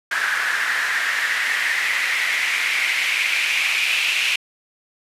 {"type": "noise with band-pass filter sweep", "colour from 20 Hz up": "white", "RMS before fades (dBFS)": -21, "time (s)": [0.11, 4.36], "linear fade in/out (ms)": 5, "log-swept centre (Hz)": [1600, 2600], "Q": 5.1, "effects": ["resampled to 32000 Hz"]}